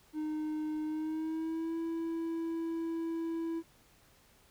triangle tone with pitch glide, 307.7 to 329.8 Hz, D#4 to E4, -19 to +1 cents, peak -31 dBFS, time 0.13-3.63 s, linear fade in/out 50 ms, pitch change +120 cents, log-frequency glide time 0.84-1.77 s, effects pink hiss -64 dBFS RMS until 4.5 s

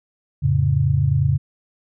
sine chord, F augmented, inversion none, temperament equal, 87.31 / 110 / 138.59 Hz, F2 / A2 / C#3, 0 / 0 / 0 cents, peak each -21 / -21 / -17 dBFS, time 0.42-1.38 s, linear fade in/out 20 ms, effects none

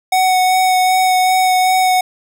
square tone with vibrato, 743 Hz, F#5, 7 cents sharp, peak -11 dBFS, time 0.12-2.01 s, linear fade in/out 5 ms, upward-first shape sine, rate 2.6 Hz, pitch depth 12 cents each way, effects none

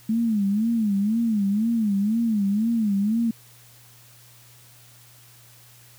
sine tone with vibrato, 214.4 Hz, A3, 45 cents flat, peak -19 dBFS, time 0.09-3.31 s, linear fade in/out 5 ms, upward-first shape sine, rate 2 Hz, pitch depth 150 cents each way, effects added 120 Hz sine -53 dBFS peak until 5.98 s + white hiss -52 dBFS RMS until 5.98 s

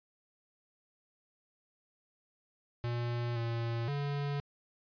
square tone with pitch steps, 119.5 / 116.4 / 142.9 Hz, A#2 / A#2 / D3, +43 / -2 / -47 cents, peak -33 dBFS, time 2.84-4.4 s, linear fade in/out 0 ms, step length 520 ms, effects resampled to 11025 Hz

